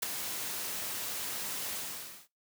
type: noise with ADSR envelope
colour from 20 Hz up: white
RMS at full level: -28 dBFS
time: 0.02-2.28 s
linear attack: 11 ms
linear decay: 5 ms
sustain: -9 dB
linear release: 540 ms
effects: noise-tail reverb RT60 0.2 s tail -21 dB re dry + high-pass 100 Hz 12 dB/octave